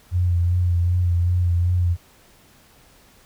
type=tone with vibrato; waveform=sine; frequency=88 Hz; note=F2; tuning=14 cents sharp; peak=-16 dBFS; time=0.11-1.97 s; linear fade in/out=50 ms; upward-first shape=sine; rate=2.6 Hz; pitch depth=33 cents each way; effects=pink hiss -53 dBFS RMS until 3.25 s